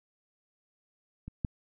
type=clicks; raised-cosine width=5 ms; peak=-28 / -17 dBFS; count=2; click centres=1.28 / 1.448 s; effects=none